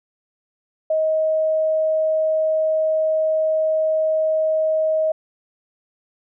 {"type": "tone", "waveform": "sine", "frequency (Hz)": 630, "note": "D#5", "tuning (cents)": 21, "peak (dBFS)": -16, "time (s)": [0.9, 5.12], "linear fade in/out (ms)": 5, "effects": []}